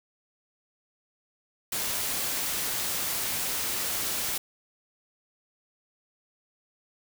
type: noise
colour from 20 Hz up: white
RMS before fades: -30 dBFS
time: 1.72-4.38 s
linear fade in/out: 5 ms
effects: none